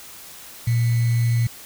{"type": "tone with sample-and-hold", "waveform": "sine", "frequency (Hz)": 117.4, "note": "A#2", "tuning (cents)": 13, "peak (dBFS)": -16, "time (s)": [0.67, 1.47], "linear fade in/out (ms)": 5, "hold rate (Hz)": 2100, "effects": ["white hiss -41 dBFS RMS until 1.65 s"]}